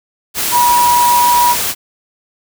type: tone in noise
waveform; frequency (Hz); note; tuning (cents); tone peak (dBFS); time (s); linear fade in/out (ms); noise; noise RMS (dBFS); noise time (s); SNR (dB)
sine; 967; B5; -37; -8; 0.51-1.56; 50; white; -17; 0.34-1.75; +6
effects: none